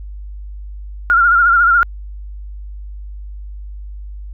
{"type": "tone with vibrato", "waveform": "sine", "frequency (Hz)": 1396.9, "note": "F6", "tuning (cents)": 0, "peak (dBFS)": -8, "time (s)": [1.1, 1.83], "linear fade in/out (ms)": 0, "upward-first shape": "triangle", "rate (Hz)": 14, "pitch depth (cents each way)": 75, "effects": ["added 50 Hz sine -27 dBFS peak until 4.33 s"]}